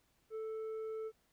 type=tone with tanh clipping; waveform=sine; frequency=440 Hz; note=A4; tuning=in tune; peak=-40 dBFS; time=0.3-1.12 s; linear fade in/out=50 ms; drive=5 dB; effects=pink hiss -75 dBFS RMS until 1.32 s